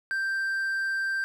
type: tone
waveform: triangle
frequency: 1571 Hz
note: G6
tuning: 3 cents sharp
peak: -24 dBFS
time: 0.11-1.24 s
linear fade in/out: 0 ms
effects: none